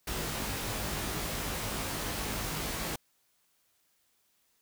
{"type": "noise with comb filter", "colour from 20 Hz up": "pink", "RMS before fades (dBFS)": -35, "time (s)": [0.07, 2.96], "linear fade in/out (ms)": 5, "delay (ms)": 19, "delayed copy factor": 0.8, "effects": ["white hiss -72 dBFS RMS until 4.61 s"]}